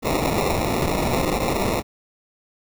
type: noise with sample-and-hold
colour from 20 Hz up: white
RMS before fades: -22 dBFS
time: 0.02-1.83 s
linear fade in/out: 50 ms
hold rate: 1575 Hz
effects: none